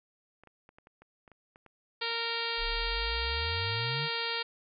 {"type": "clicks", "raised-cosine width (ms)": 0.5, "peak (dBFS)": -39, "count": 11, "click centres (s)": [0.436, 0.473, 0.691, 0.785, 0.871, 1.02, 1.278, 1.317, 1.559, 1.663, 2.116]}
{"type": "harmonic tone", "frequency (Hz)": 463, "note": "A#4", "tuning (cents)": -12, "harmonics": [1, 2, 3, 4, 5, 6, 7, 8, 9, 10], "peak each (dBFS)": [-40, -40, -40, -40, -40, -40, -40, -40, -40, -40], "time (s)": [2.01, 4.43], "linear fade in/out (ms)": 10}
{"type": "exponential sweep", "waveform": "sine", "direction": "up", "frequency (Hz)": [30.87, 156.5], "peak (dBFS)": -34, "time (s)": [2.57, 4.09], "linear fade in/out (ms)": 50}
{"effects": []}